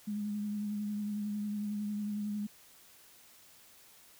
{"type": "tone with vibrato", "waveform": "sine", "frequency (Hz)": 207.7, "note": "G#3", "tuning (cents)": 0, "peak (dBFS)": -33, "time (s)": [0.07, 2.47], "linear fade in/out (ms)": 10, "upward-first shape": "triangle", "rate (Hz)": 11, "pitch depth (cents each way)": 30, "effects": ["white hiss -59 dBFS RMS until 4.19 s"]}